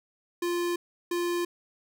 square tone pair in turn, 348.3 / 348.3 Hz, F4 / F4, -5 / -5 cents, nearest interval unison, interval 0 cents, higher neither, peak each -27 / -27 dBFS, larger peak neither, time 0.42-0.76 / 1.11-1.45 s, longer neither, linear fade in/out 5 ms, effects none

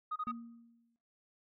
sine tone bursts, 1246 Hz, D#6, 2 cents sharp, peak -33 dBFS, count 3, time 0.11-0.319 s, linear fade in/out 10 ms, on 51 ms, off 28 ms
sine tone with exponential decay, 233.1 Hz, A#3, in tune, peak -37 dBFS, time 0.27-0.96 s, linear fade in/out 0 ms, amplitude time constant 150 ms
effects noise-tail reverb RT60 0.6 s tail -21 dB re dry + tanh soft clip ceiling -30 dBFS

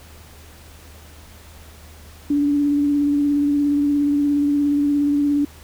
sine tone with vibrato, 288.4 Hz, D4, 31 cents flat, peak -15 dBFS, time 2.3-5.45 s, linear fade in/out 5 ms, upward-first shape triangle, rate 17 Hz, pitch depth 24 cents each way, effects added 77 Hz sine -43 dBFS peak until 5.63 s + pink hiss -46 dBFS RMS until 5.63 s

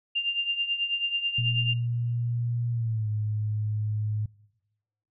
sine tone with tremolo, 2794 Hz, F7, in tune, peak -22 dBFS, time 0.15-1.74 s, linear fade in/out 10 ms, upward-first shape triangle, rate 9.2 Hz, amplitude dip 80%
sine tone with pitch glide, 118.9 to 106.54 Hz, A#2 to G#2, +35 to +45 cents, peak -25 dBFS, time 1.38-4.26 s, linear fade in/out 5 ms, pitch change -190 cents, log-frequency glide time 2.71-3.09 s
effects noise-tail reverb RT60 1.0 s tail -24 dB re dry

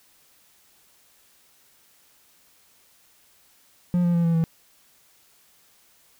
triangle tone with pitch steps, 176.8 / 173.46 / 170.19 / 166.97 / 163.82 Hz, F3 / F3 / F3 / E3 / E3, +22 / -11 / -44 / +23 / -10 cents, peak -16 dBFS, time 3.94-4.44 s, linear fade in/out 0 ms, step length 100 ms, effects white hiss -59 dBFS RMS until 6.19 s

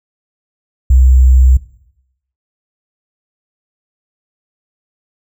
sine tone with sample-and-hold, 64.1 Hz, C2, 35 cents flat, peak -4 dBFS, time 0.9-1.57 s, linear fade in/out 5 ms, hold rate 7350 Hz, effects noise-tail reverb RT60 0.8 s tail -18 dB re dry

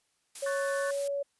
blue noise, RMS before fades -40 dBFS, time 0.35-1.08 s, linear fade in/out 5 ms
sine tone with pitch glide, 554.4 to 563.4 Hz, C#5 to C#5, 0 to +28 cents, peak -29 dBFS, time 0.42-1.23 s, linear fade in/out 10 ms, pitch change +28 cents, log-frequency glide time 0.75-1.04 s
sine chord, F# minor, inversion second, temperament equal with one note detuned, 1108.7 / 1494.6 / 1760 Hz, C#6 / F#6 / A6, 0 / +17 / 0 cents, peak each -38 dBFS, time 0.46-0.91 s, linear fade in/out 5 ms
effects white hiss -74 dBFS RMS until 1.39 s + resampled to 24000 Hz

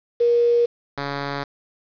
sine / 5% pulse tone pair in turn, 474.6 / 141.1 Hz, A#4 / C#3, +31 / +31 cents, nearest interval octave + major sixth, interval 2100 cents, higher first, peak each -14 dBFS, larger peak neither, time 0.2-0.66 / 0.97-1.44 s, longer second, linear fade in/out 10 ms, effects resampled to 11025 Hz + 7-bit

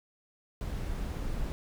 brown noise, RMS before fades -34 dBFS, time 0.61-1.52 s, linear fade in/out 0 ms, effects none

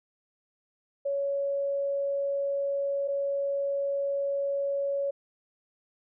sine tone pair in turn, 559 / 559 Hz, C#5 / C#5, +14 / +14 cents, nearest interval unison, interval 0 cents, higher neither, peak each -26 dBFS, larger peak neither, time 1.05-3.08 / 3.08-5.11 s, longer neither, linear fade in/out 10 ms, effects none

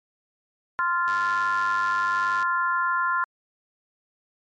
harmonic tone, 347.6 Hz, F4, 8 cents flat, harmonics 3 / 4 / 5, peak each -24 / -24 / -31 dBFS, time 0.79-3.24 s, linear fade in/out 0 ms
click train, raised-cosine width 0.2 ms, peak -22 dBFS, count 137, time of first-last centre 1.08-2.427 s, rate 101 Hz
effects MP3 48 kbps

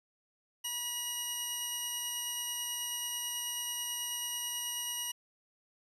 15% pulse tone pair together, 968.4 / 2896 Hz, B5 / F#7, -34 / -38 cents, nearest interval octave + perfect fifth, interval 1896 cents, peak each -39 / -28 dBFS, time 0.64-5.12 s, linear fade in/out 10 ms, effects resampled to 32000 Hz

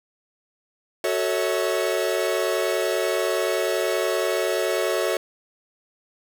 45% pulse chord, F# minor seventh, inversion none, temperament equal with one note detuned, 370 / 440 / 554.4 / 645.3 Hz, F#4 / A4 / C#5 / E5, 0 / 0 / 0 / -37 cents, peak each -27 dBFS, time 1.04-5.17 s, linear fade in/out 2 ms, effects none

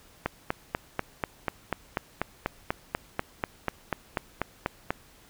click train, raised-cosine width 0.5 ms, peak -11 dBFS, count 20, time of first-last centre 0.26-4.905 s, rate 4.09 Hz, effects pink hiss -56 dBFS RMS until 5.29 s

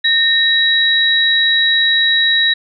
sine tone pair together, 1831 / 3874 Hz, A#6 / B7, -32 / -34 cents, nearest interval octave + minor second, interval 1298 cents, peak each -14 / -12 dBFS, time 0.04-2.54 s, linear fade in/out 10 ms, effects none

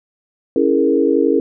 sine chord, A# half-diminished seventh, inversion first, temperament equal, 277.2 / 329.6 / 415.3 / 466.2 Hz, C#4 / E4 / G#4 / A#4, 0 / 0 / 0 / 0 cents, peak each -17 dBFS, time 0.56-1.4 s, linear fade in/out 2 ms, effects none

